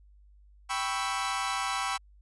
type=chord; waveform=sawtooth; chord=C# half-diminished seventh; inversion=second; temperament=equal; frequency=784 / 987.8 / 1108.7 / 1318.5 Hz; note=G5 / B5 / C#6 / E6; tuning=0 / 0 / 0 / 0 cents; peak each=-31 dBFS; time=0.69-1.98 s; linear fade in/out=20 ms; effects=added 50 Hz sine -54 dBFS peak until 2.21 s + resampled to 24000 Hz